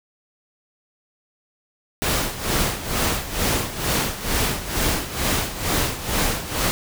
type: noise with tremolo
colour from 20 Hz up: pink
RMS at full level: -20 dBFS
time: 2.02-6.71 s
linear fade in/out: 0 ms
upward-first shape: sine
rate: 2.2 Hz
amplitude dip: 75%
effects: none